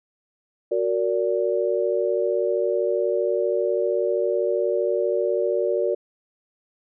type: chord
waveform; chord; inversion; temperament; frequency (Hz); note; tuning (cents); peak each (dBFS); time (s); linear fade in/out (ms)
sine; Gb augmented; none; just; 370 / 462.5 / 578.1; Gb4 / Bb4 / D5; 0 / -14 / -27; -24; 0.71-5.95; 10
effects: none